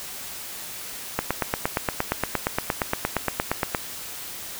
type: click train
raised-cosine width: 0.5 ms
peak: -6 dBFS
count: 23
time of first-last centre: 1.19-3.748 s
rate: 8.6 Hz
effects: white hiss -36 dBFS RMS until 4.59 s